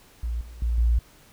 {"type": "tone with level steps", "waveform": "sine", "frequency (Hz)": 58.27, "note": "A#1", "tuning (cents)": 0, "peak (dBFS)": [-25, -39, -21, -17], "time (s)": [0.23, 0.99], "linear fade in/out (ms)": 5, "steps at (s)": [0.41, 0.62, 0.78], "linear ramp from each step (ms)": 2, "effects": ["pink hiss -54 dBFS RMS until 1.32 s"]}